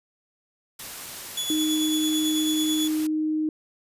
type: noise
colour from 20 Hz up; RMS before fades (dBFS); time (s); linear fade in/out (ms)
white; -37; 0.79-3.07; 5
type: tone with tremolo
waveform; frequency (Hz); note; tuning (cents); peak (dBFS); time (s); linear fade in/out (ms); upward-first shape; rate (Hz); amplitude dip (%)
sawtooth; 3415; G#7; +48; -22; 1.37-2.88; 5; sine; 9.1; 40
type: tone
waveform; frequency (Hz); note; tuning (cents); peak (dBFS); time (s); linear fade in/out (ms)
sine; 310; D#4; -6; -22; 1.5-3.49; 2
effects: resampled to 32000 Hz